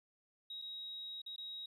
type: tone with dropouts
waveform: triangle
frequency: 3805 Hz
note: A#7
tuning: 35 cents sharp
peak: -40 dBFS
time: 0.5-1.66 s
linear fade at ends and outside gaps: 5 ms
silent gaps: 0.617-0.621 / 1.218-1.262 / 1.362-1.38 s
effects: tanh soft clip ceiling -41 dBFS + resampled to 32000 Hz